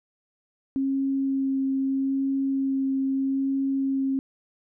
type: tone with vibrato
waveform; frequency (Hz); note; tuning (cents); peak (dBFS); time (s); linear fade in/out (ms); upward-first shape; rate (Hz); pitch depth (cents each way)
sine; 270; C#4; -45; -22; 0.76-4.19; 0; sine; 0.79; 10
effects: none